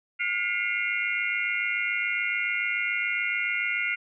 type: tone cluster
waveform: sine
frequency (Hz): 1429 / 2045 / 2152 / 2388 / 2764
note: F6 / C7 / C7 / D7 / F7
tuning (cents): +39 / -40 / +48 / +28 / -19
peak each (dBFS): -32 / -32 / -28 / -35 / -34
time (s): 0.19-3.96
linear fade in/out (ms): 20
effects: none